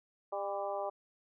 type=harmonic tone with a mistuned harmonic; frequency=199.7 Hz; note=G3; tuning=32 cents sharp; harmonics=2 / 3 / 4 / 5 / 6; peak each=-43 / -37 / -39 / -44 / -45 dBFS; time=0.32-0.9 s; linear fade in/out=10 ms; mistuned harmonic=6; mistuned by=-39 cents; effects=none